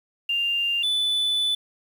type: tone pair in turn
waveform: sine / triangle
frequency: 2794 / 3488 Hz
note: F7 / A7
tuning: 0 / -16 cents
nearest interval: major third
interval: 384 cents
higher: second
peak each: -21 / -19 dBFS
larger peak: second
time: 0.29-0.83 / 0.83-1.55 s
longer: second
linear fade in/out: 5 ms
effects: 8-bit